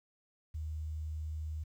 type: tone with quantisation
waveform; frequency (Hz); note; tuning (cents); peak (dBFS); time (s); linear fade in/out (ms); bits
sine; 77.78; D#2; 0; -36; 0.54-1.64; 10; 11
effects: none